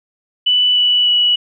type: tone with pitch steps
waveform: sine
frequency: 2977 / 2958 / 2939 Hz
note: F#7 / F#7 / F#7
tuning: +10 / -1 / -12 cents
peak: -10 dBFS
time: 0.46-1.36 s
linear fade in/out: 10 ms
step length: 300 ms
effects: none